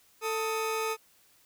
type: tone pair together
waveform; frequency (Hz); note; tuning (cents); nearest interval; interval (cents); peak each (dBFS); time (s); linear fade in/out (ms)
30% pulse; 444 / 1258; A4 / D#6; +16 / +19; octave + tritone; 1803; -28 / -31; 0.21-0.97; 50
effects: white hiss -63 dBFS RMS until 1.45 s